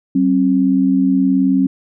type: tone pair together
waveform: sine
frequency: 190.42 / 269.3 Hz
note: G3 / C#4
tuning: -50 / -50 cents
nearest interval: tritone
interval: 600 cents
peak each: -16 / -12 dBFS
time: 0.15-1.67 s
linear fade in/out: 5 ms
effects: none